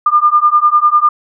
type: beating tone pair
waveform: sine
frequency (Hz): 1200 / 1210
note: D6 / D#6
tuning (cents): +37 / -49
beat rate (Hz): 10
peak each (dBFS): -10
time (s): 0.06-1.09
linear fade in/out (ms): 5
effects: none